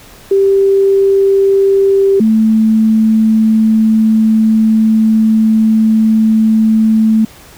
sine tone pair in turn, 392 / 220 Hz, G4 / A3, 0 / 0 cents, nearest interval minor seventh, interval 1000 cents, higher first, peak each -6 dBFS, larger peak neither, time 0.31-2.2 / 2.2-7.25 s, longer second, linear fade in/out 5 ms, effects pink hiss -38 dBFS RMS until 7.57 s

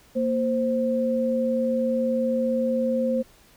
sine tone pair together, 233.1 / 523.3 Hz, A#3 / C5, 0 / 0 cents, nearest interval octave + major second, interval 1400 cents, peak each -24 / -23 dBFS, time 0.15-3.23 s, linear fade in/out 20 ms, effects pink hiss -55 dBFS RMS until 3.56 s

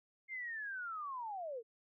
sine linear sweep, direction down, 2134 to 431.5 Hz, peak -40 dBFS, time 0.28-1.63 s, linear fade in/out 50 ms, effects none

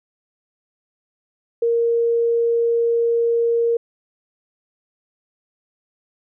sine tone, 466.2 Hz, A#4, in tune, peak -15 dBFS, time 1.62-3.77 s, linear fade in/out 5 ms, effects none

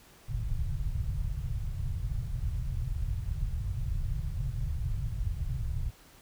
pink low-pass noise, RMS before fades -32 dBFS, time 0.28-5.91 s, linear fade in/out 20 ms, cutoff 140 Hz, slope 48 dB/octave, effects pink hiss -57 dBFS RMS until 6.21 s

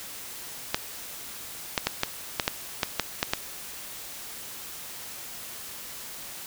clicks, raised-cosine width 0.2 ms, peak -5 dBFS, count 10, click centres 0.745 / 1.778 / 1.87 / 2.034 / 2.398 / 2.479 / 2.832 / 2.997 / 3.229 / 3.335 s, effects white hiss -40 dBFS RMS until 6.46 s

